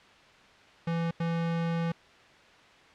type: tone bursts at uneven times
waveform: square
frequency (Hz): 167.2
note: E3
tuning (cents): +25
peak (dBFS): -28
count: 2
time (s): 0.87-1.11 / 1.2-1.92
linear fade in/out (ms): 5
effects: white hiss -55 dBFS RMS until 2.94 s + low-pass 3000 Hz 12 dB/octave